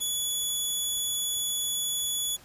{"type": "tone", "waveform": "15% pulse", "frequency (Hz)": 3411, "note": "G#7", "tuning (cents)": 46, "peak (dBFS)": -20, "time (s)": [0, 2.37], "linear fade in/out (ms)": 20, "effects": ["pink hiss -53 dBFS RMS until 2.44 s", "resampled to 32000 Hz"]}